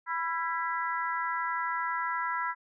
harmonic tone with a mistuned harmonic, 329.6 Hz, E4, in tune, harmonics 3 / 4 / 5 / 6, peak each -32 / -34 / -36 / -38 dBFS, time 0.06-2.55 s, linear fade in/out 50 ms, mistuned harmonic 4, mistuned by +35 cents, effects none

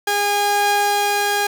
sawtooth tone pair together, 408.9 / 817 Hz, G#4 / G#5, -27 / -29 cents, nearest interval octave, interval 1198 cents, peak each -19 / -13 dBFS, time 0.07-1.47 s, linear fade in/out 5 ms, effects none

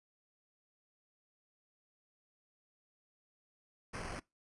pink noise with sample-and-hold, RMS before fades -43 dBFS, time 3.93-4.2 s, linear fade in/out 10 ms, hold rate 3675 Hz, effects noise-tail reverb RT60 0.2 s tail -22 dB re dry + resampled to 24000 Hz

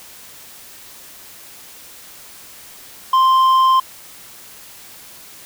sine tone with tanh clipping, 1046.5 Hz, C6, in tune, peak -11 dBFS, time 3.13-3.8 s, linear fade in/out 5 ms, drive 6 dB, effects white hiss -40 dBFS RMS until 5.45 s

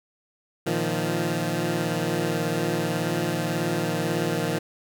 15% pulse chord, Bb suspended fourth, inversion none, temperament equal with one note detuned, 116.54 / 155.56 / 173.81 Hz, Bb2 / Eb3 / F3, 0 / 0 / -8 cents, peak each -25 / -21 / -21 dBFS, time 0.66-4.59 s, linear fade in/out 10 ms, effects none

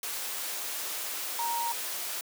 sine tone in noise, 936 Hz, A#5, 7 cents sharp, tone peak -29 dBFS, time 1.39-1.72 s, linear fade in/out 2 ms, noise white, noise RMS -35 dBFS, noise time 0.03-2.21 s, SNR +3 dB, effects high-pass 400 Hz 12 dB/octave

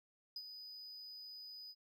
triangle tone with ADSR envelope, 4978 Hz, D#8, in tune, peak -40 dBFS, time 0.36-1.75 s, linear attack 3 ms, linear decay 52 ms, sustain -8 dB, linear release 48 ms, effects none

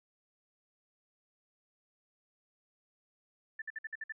sine tone bursts, 1767 Hz, A6, 7 cents sharp, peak -37 dBFS, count 7, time 3.59-4.123 s, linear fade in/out 5 ms, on 29 ms, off 55 ms, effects none

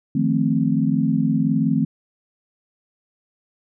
sine chord, F dominant seventh, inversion third, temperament equal, 155.56 / 174.61 / 220 / 261.6 Hz, Eb3 / F3 / A3 / C4, 0 / 0 / 0 / 0 cents, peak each -22 / -24 / -21 / -21 dBFS, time 0.15-1.85 s, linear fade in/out 5 ms, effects none

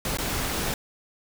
pink noise with dropouts, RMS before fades -28 dBFS, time 0.05-0.74 s, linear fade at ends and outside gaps 2 ms, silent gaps 0.172-0.185 s, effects none

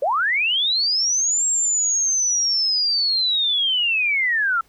sine linear two-way sweep, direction up then down, 501 to 7570 to 1311 Hz, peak -17 dBFS, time 0.02-4.61 s, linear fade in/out 5 ms, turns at 1.46 s, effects pink hiss -58 dBFS RMS until 4.68 s

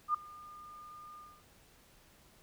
sine tone with ADSR envelope, 1211 Hz, D#6, 47 cents flat, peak -25 dBFS, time 0.08-1.44 s, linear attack 63 ms, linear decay 4 ms, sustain -23 dB, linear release 270 ms, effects pink hiss -63 dBFS RMS until 2.42 s

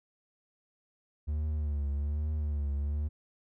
triangle tone with vibrato, 73.6 Hz, D2, 4 cents sharp, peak -27 dBFS, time 1.27-3.09 s, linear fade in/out 20 ms, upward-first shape triangle, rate 1.2 Hz, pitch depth 82 cents each way, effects none

